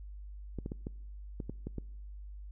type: clicks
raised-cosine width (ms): 3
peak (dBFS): -25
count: 8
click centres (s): 0.587 / 0.661 / 0.719 / 0.869 / 1.402 / 1.496 / 1.67 / 1.783
effects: noise-tail reverb RT60 1.0 s tail -25 dB re dry + added 50 Hz sine -43 dBFS peak until 2.51 s